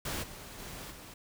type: noise with level steps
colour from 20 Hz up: pink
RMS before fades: -36 / -47 / -44 / -49 dBFS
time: 0.05-1.14 s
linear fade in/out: 5 ms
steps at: 0.22 / 0.58 / 0.9 s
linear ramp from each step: 20 ms
effects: none